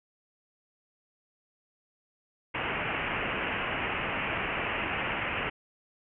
white low-pass noise, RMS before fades -32 dBFS, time 2.54-5.5 s, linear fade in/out 10 ms, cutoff 2900 Hz, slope 96 dB/octave, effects none

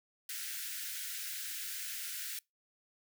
white high-pass noise, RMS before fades -41 dBFS, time 0.29-2.39 s, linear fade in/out 2 ms, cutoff 1400 Hz, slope 96 dB/octave, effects noise-tail reverb RT60 0.2 s tail -25 dB re dry

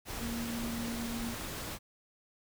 sine tone in noise, 233.1 Hz, A#3, in tune, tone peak -36 dBFS, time 0.18-1.36 s, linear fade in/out 50 ms, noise pink, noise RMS -40 dBFS, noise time 0.05-1.79 s, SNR +1 dB, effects none

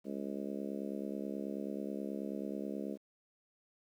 harmonic tone, 69.3 Hz, C#2, in tune, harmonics 3 / 4 / 5 / 6 / 7 / 8 / 9, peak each -41 / -43 / -45 / -47 / -48 / -49 / -50 dBFS, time 0.04-2.98 s, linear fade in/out 50 ms, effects 11-bit

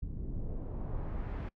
brown noise with low-pass filter sweep, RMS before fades -37 dBFS, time 0.02-1.49 s, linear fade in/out 5 ms, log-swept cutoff 220 to 2400 Hz, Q 0.92, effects noise-tail reverb RT60 0.1 s tail -25 dB re dry

